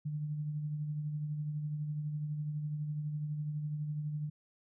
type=tone with tremolo; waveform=sine; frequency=150 Hz; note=D3; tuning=37 cents sharp; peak=-32 dBFS; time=0.05-4.3 s; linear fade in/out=10 ms; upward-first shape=triangle; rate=12 Hz; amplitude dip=45%; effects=none